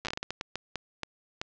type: slowing click train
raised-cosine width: 0.2 ms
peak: -15 dBFS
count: 14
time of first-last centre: 0.05-1.415 s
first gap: 8 ms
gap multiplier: 1.38
effects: low-pass 6000 Hz 12 dB/octave